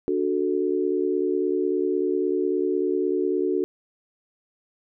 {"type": "chord", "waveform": "sine", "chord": "D major", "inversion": "none", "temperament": "equal", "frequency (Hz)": [293.7, 370, 440], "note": ["D4", "F#4", "A4"], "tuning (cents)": [0, 0, 0], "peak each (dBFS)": [-27, -23, -27], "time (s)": [0.08, 3.64], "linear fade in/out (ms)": 0, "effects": []}